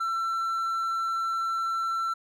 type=tone; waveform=triangle; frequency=1344 Hz; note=E6; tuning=33 cents sharp; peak=-24 dBFS; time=0-2.14 s; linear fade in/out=10 ms; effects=none